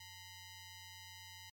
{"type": "ring-modulated tone", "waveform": "10% pulse", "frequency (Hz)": 987.8, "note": "B5", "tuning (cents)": 0, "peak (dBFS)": -40, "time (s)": [0, 1.5], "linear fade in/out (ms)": 5, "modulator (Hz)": 1080, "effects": ["MP3 96 kbps"]}